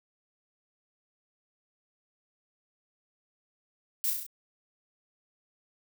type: noise with echo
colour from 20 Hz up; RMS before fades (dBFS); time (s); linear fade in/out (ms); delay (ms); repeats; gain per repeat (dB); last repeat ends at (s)
violet; -29; 4.04-4.1; 0; 33; 5; -3; 4.265
effects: none